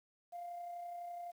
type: tone with amplitude modulation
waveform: sine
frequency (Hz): 698.5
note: F5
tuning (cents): 0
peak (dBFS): -40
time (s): 0.32-1.32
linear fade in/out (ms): 20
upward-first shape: sine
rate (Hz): 31.9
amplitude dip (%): 35
effects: tanh soft clip ceiling -38 dBFS + 11-bit